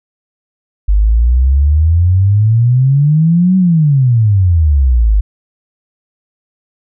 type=exponential two-way sweep; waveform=sine; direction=up then down; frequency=48.93 to 190.1 to 48.93 Hz; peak=-6 dBFS; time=0.88-5.21 s; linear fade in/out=10 ms; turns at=3.57 s; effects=none